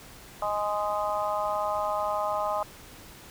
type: harmonic tone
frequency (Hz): 207.7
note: G#3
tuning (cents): 0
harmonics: 3 / 4 / 5 / 6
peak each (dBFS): -30 / -31 / -32 / -33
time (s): 0.42-2.63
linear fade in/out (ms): 2
effects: pink hiss -48 dBFS RMS until 3.3 s